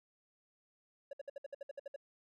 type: tone bursts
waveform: triangle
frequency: 560 Hz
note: C#5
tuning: 18 cents sharp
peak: -39 dBFS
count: 11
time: 1.11-1.962 s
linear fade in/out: 5 ms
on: 22 ms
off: 61 ms
effects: none